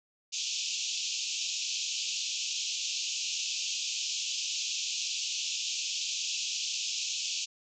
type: band-pass noise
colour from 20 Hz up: white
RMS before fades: -34 dBFS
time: 0.32-7.46 s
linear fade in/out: 20 ms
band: 2500 to 7100 Hz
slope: 96 dB/octave
effects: none